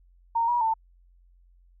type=tone with pitch steps; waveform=sine; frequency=923 / 961 / 893 Hz; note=A#5 / B5 / A5; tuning=-17 / -48 / +25 cents; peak=-21 dBFS; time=0.35-0.74 s; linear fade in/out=10 ms; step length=130 ms; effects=added 44 Hz sine -55 dBFS peak until 1.8 s